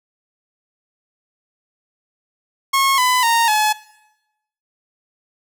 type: tone with pitch steps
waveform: sawtooth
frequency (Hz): 1088 / 1003.5 / 925.5 / 853.6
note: C#6 / B5 / A#5 / G#5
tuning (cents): -33 / +27 / -13 / +47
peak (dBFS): -10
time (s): 2.73-3.73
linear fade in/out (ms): 10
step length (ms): 250
effects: noise-tail reverb RT60 0.9 s tail -20 dB re dry